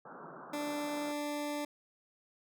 white band-pass noise, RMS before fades -49 dBFS, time 0.05-1.12 s, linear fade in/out 5 ms, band 140 to 1500 Hz, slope 96 dB/octave
20% pulse tone, 293.7 Hz, D4, in tune, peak -30 dBFS, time 0.53-1.65 s, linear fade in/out 5 ms
effects none

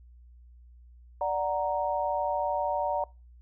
sine chord, D augmented, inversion none, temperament equal, 587.3 / 740 / 932.3 Hz, D5 / F#5 / A#5, 0 / 0 / 0 cents, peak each -30 / -31 / -30 dBFS, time 1.21-3.04 s, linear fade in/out 2 ms, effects noise-tail reverb RT60 0.3 s tail -24 dB re dry + added 60 Hz sine -50 dBFS peak until 3.41 s

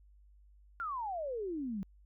sine exponential sweep, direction down, 1425 to 185 Hz, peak -35 dBFS, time 0.8-1.83 s, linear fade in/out 0 ms, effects added 50 Hz sine -58 dBFS peak until 2.05 s

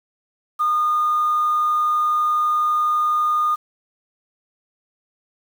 sine tone, 1222 Hz, D#6, 32 cents flat, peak -15 dBFS, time 0.59-3.56 s, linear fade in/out 20 ms, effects tanh soft clip ceiling -12 dBFS + 7-bit

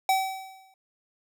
square tone with exponential decay, 765 Hz, G5, 42 cents flat, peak -19 dBFS, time 0.09-0.74 s, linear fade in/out 2 ms, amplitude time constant 140 ms, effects none

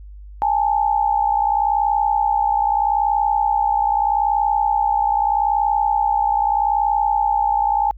sine tone pair together, 819.2 / 880 Hz, G#5 / A5, -24 / 0 cents, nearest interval minor second, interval 124 cents, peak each -17 / -19 dBFS, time 0.42-7.91 s, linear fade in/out 0 ms, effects added 50 Hz sine -35 dBFS peak until 7.97 s

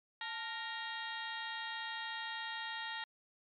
harmonic tone with a mistuned harmonic, 466.2 Hz, A#4, in tune, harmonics 2 / 3 / 4 / 5 / 6 / 7 / 8 / 9, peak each -45 / -49 / -43 / -56 / -51 / -49 / -49 / -55 dBFS, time 0.21-3.04 s, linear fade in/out 2 ms, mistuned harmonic 2, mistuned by -84 cents, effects MP3 64 kbps

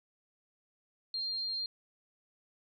sine tone, 4198 Hz, C8, 5 cents sharp, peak -33 dBFS, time 1.14-1.66 s, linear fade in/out 2 ms, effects none

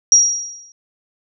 sine tone with exponential decay, 5690 Hz, F8, 31 cents sharp, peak -4 dBFS, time 0.12-0.72 s, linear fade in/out 1 ms, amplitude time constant 130 ms, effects none

